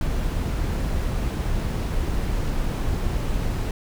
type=noise; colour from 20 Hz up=brown; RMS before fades=-24 dBFS; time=0.01-3.71 s; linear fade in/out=2 ms; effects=none